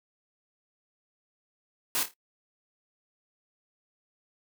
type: noise with echo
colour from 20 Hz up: white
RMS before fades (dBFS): -28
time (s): 1.95-2.03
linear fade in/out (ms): 0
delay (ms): 27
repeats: 4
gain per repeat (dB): -9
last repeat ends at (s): 2.138
effects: noise-tail reverb RT60 0.1 s tail -21 dB re dry + high-pass 200 Hz 12 dB/octave